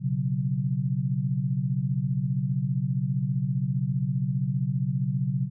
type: chord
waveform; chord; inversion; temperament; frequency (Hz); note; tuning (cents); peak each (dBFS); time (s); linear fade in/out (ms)
sine; B suspended second; none; equal; 123.47 / 138.59 / 185; B2 / C#3 / F#3; 0 / 0 / 0; -29 / -26 / -30; 0-5.5; 50
effects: none